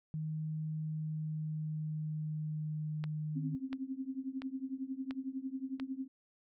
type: tone with pitch glide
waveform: sine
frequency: 155.8 to 153.21 Hz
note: D#3 to D#3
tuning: +3 to -26 cents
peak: -35 dBFS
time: 0.14-3.55 s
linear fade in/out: 0 ms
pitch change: -29 cents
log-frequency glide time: 0.74-3.04 s
type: click train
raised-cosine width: 0.3 ms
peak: -28 dBFS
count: 5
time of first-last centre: 3.04-5.799 s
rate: 1.45 Hz
type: tone with tremolo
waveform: sine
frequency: 264.9 Hz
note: C4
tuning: 22 cents sharp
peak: -33 dBFS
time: 3.35-6.08 s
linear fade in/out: 20 ms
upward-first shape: triangle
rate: 11 Hz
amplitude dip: 95%
effects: none